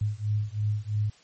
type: beating tone pair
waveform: sine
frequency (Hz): 103.83 / 106.83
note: G#2 / G#2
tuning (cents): 0 / +49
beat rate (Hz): 3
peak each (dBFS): -28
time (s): 0.01-1.1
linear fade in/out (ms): 5
effects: white hiss -57 dBFS RMS until 1.23 s + MP3 32 kbps